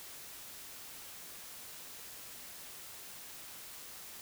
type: silence
effects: white hiss -49 dBFS RMS until 4.21 s